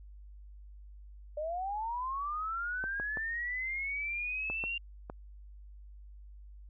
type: linear sweep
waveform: sine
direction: up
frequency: 587.3 to 2794 Hz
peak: -33 dBFS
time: 1.37-4.78 s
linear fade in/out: 5 ms
type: clicks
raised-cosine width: 1 ms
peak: -26 dBFS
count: 6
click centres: 2.84 / 2.999 / 3.172 / 4.5 / 4.639 / 5.099 s
effects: added 50 Hz sine -48 dBFS peak until 6.69 s